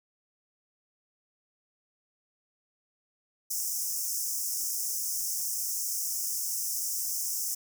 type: high-pass noise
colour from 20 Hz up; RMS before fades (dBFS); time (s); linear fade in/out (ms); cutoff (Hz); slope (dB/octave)
pink; -32; 3.5-7.55; 10; 5300; 96
effects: none